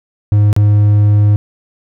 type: tone with dropouts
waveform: triangle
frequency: 103.83 Hz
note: G#2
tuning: in tune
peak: -4 dBFS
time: 0.32-1.36 s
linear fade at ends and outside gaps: 0 ms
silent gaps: 0.529-0.564 s
effects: none